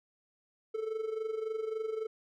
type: tone with amplitude modulation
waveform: triangle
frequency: 440 Hz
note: A4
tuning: in tune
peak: -28 dBFS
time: 0.74-2.07 s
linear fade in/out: 10 ms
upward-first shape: sine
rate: 23.6 Hz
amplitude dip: 70%
effects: none